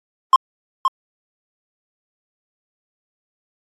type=tone with echo; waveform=triangle; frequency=1060 Hz; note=C6; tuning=22 cents sharp; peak=-4 dBFS; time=0.33-0.36 s; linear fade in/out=2 ms; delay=520 ms; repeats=1; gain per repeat=-7 dB; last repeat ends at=0.88 s; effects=AAC 32 kbps